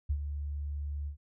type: tone with ADSR envelope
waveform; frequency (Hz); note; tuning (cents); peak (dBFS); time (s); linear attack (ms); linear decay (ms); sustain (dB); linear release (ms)
sine; 72.5; D2; -22; -25; 0.09-1.17; 14; 68; -8; 100
effects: none